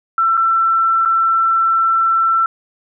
sine tone with dropouts, 1341 Hz, E6, 29 cents sharp, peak -11 dBFS, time 0.18-2.46 s, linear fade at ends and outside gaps 2 ms, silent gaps 0.37-0.375 / 1.051-1.057 s, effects none

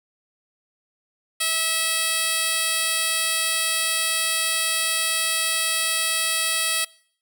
10% pulse tone with band-pass filter, 649 Hz, E5, 27 cents flat, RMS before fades -23 dBFS, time 1.4-6.85 s, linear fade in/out 10 ms, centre 11000 Hz, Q 0.51, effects noise-tail reverb RT60 0.6 s tail -24 dB re dry

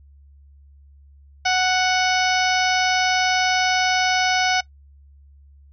harmonic tone, 740 Hz, F#5, in tune, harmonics 1 / 2 / 3 / 4 / 5 / 6 / 7 / 8, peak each -20 / -23 / -24 / -28 / -31 / -31 / -27 / -30 dBFS, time 1.45-4.61 s, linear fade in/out 10 ms, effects noise-tail reverb RT60 0.1 s tail -21 dB re dry + added 70 Hz sine -46 dBFS peak until 5.72 s

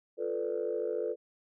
sine chord, B half-diminished seventh, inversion second, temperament equal, 349.2 / 440 / 493.9 / 587.3 Hz, F4 / A4 / B4 / D5, 0 / 0 / 0 / 0 cents, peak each -38 / -33 / -34 / -39 dBFS, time 0.17-1.16 s, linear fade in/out 50 ms, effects tanh soft clip ceiling -22 dBFS

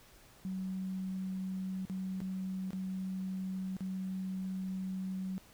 sine tone with dropouts, 188.3 Hz, F#3, 31 cents sharp, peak -35 dBFS, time 0.45-5.38 s, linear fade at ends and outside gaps 0 ms, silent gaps 1.852-1.898 / 2.204-2.216 / 2.706-2.732 / 3.767-3.807 s, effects pink hiss -60 dBFS RMS until 5.53 s

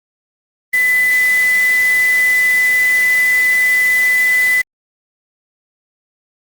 sine tone in noise, 2002 Hz, B6, 23 cents sharp, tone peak -10 dBFS, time 0.73-4.62 s, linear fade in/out 10 ms, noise white, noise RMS -27 dBFS, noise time 0.73-4.62 s, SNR +14 dB, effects Opus 24 kbps

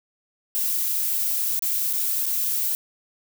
violet noise with dropouts, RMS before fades -24 dBFS, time 0.55-2.75 s, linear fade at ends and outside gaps 0 ms, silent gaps 1.592-1.623 / 1.929-1.934 / 2.257-2.264 s, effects none

